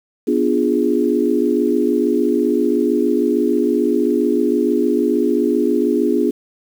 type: chord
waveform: sine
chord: B diminished seventh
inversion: none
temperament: equal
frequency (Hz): 246.9 / 293.7 / 349.2 / 415.3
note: B3 / D4 / F4 / Ab4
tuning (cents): 0 / 0 / 0 / 0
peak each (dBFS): -19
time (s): 0.27-6.31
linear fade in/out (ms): 10
effects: 7-bit